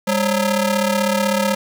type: ring-modulated tone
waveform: sawtooth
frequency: 370 Hz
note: F#4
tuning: in tune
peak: -9 dBFS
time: 0.07-1.55 s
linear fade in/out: 10 ms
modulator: 167 Hz
effects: 8-bit